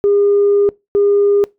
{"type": "tone pair in turn", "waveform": "sine", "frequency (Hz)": [405.4, 405.4], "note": ["G#4", "G#4"], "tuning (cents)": [-42, -42], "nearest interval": "unison", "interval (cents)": 0, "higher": "neither", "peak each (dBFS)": -8, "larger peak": "neither", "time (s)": [[0.04, 0.69], [0.95, 1.44]], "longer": "first", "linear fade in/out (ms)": 0, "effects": ["noise-tail reverb RT60 0.2 s tail -23 dB re dry", "tanh soft clip ceiling -5 dBFS"]}